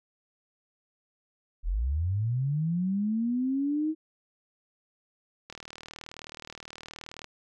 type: linear sweep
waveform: sine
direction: up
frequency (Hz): 36.15 to 319.1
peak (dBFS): -25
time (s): 1.63-3.95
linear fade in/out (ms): 50
type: click train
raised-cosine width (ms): 0.2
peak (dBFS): -24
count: 69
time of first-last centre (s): 5.5-7.244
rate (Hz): 39
effects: none